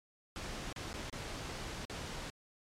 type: noise with dropouts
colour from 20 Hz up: pink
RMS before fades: -42 dBFS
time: 0.36-2.3 s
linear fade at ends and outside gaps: 0 ms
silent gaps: 0.727-0.761 / 0.93-0.94 / 1.098-1.127 / 1.851-1.897 s
effects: low-pass 7000 Hz 12 dB/octave + MP3 96 kbps